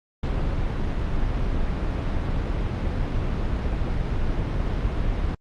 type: noise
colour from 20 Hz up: brown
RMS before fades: -24 dBFS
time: 0.23-5.35 s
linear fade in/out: 5 ms
effects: low-pass 4000 Hz 12 dB/octave + Opus 48 kbps